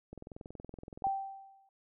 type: click train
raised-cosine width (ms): 2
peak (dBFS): -32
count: 21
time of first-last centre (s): 0.13-1.069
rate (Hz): 21.3
type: tone with exponential decay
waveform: sine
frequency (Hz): 780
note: G5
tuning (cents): -9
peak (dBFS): -26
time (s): 1.04-1.69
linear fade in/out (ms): 2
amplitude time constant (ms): 140
effects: none